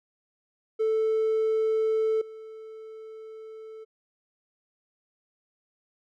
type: tone with level steps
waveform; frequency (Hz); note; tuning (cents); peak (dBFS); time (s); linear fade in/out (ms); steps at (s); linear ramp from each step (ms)
triangle; 440; A4; 0; -19 / -38; 0.79-3.85; 20; 2.21; 5
effects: tanh soft clip ceiling -17 dBFS